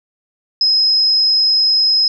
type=tone; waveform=sine; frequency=5110 Hz; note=D#8; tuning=45 cents sharp; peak=-10 dBFS; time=0.61-2.08 s; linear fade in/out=2 ms; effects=none